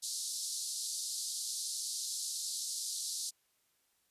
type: band-pass noise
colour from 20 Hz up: pink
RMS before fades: -39 dBFS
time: 0.02-3.31 s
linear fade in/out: 20 ms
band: 4100 to 11000 Hz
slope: 48 dB/octave
effects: white hiss -75 dBFS RMS until 4.1 s + resampled to 32000 Hz